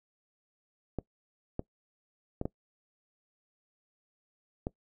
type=clicks; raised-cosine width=2 ms; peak=-19 dBFS; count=5; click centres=0.987 / 1.594 / 2.414 / 2.455 / 4.669 s; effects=noise-tail reverb RT60 0.1 s tail -22 dB re dry